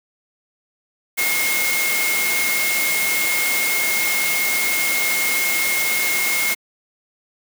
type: tone in noise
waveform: sine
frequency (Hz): 2151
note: C7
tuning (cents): +47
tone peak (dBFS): -20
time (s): 1.17-6.55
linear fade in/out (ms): 20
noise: white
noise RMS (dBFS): -22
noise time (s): 1.17-6.55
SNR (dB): -1
effects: high-pass 200 Hz 12 dB/octave